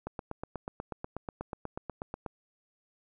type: click train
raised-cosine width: 1 ms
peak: -22 dBFS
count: 19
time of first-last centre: 0.07-2.262 s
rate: 8.21 Hz
effects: none